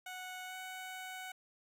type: tone with pitch glide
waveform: 15% pulse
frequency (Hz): 738 to 745.7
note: F#5 to F#5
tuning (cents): -5 to +13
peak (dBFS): -37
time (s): 0.06-1.32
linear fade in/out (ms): 5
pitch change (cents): +18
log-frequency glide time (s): 0.46-0.55
effects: none